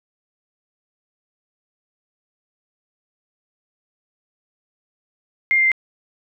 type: tone with pitch steps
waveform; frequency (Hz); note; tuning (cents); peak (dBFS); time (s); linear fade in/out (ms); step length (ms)
sine; 2116 / 2101 / 2087; C7 / C7 / C7; +19 / +7 / -5; -13; 5.51-5.717; 0; 69
effects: none